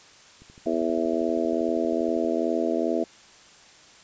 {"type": "click train", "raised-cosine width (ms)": 3, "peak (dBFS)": -36, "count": 24, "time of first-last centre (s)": [0.42, 2.245], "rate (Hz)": 12.6}
{"type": "harmonic tone", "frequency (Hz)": 82.41, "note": "E2", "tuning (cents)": 0, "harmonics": [3, 4, 5, 6, 7, 8], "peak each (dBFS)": [-29, -27, -30, -32, -33, -28], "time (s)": [0.66, 3.04], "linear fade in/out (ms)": 5}
{"effects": ["white hiss -51 dBFS RMS until 4.03 s", "resampled to 16000 Hz"]}